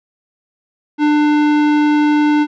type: tone with tanh clipping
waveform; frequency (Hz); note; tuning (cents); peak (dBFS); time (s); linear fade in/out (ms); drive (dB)
sine; 298.1; D4; +26; -12; 0.98-2.47; 50; 18
effects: none